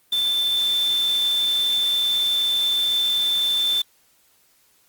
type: tone in noise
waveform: sine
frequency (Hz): 3541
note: A7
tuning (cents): +10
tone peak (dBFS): -18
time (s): 0.12-3.82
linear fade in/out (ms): 5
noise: white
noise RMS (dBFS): -35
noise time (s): 0.12-3.82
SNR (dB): +14
effects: white hiss -60 dBFS RMS until 4.88 s + Opus 32 kbps